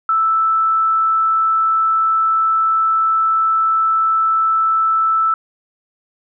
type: tone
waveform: sine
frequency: 1318.5 Hz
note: E6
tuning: in tune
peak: -12 dBFS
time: 0.09-5.34 s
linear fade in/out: 2 ms
effects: none